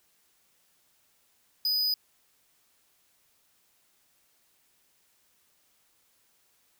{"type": "tone", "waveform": "square", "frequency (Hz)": 4978, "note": "D#8", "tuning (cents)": 0, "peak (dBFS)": -25, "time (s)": [1.65, 1.94], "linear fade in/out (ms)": 2, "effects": ["white hiss -68 dBFS RMS until 6.79 s"]}